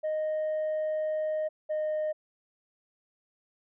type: tone pair in turn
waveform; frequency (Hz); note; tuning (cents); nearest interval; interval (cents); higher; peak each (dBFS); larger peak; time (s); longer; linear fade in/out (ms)
sine; 620 / 615.7; D#5 / D#5; -6 / -18; unison; 12; first; -25; neither; 0.03-1.49 / 1.69-2.13; first; 20
effects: tanh soft clip ceiling -26 dBFS